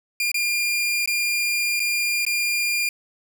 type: tone with dropouts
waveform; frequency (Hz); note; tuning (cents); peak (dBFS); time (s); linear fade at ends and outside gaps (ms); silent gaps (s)
sawtooth; 2405; D7; +41; -17; 0.2-2.89; 2; 0.317-0.343 / 1.059-1.075 / 1.796-1.801 / 2.251-2.265
effects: none